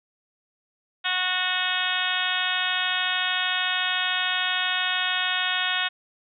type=harmonic tone; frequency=366.7 Hz; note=F#4; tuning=15 cents flat; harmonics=2 / 3 / 4 / 5 / 6 / 7 / 8 / 9 / 10; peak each=-34 / -34 / -29 / -30 / -35 / -31 / -32 / -30 / -31 dBFS; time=1.04-5.89 s; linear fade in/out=20 ms; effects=none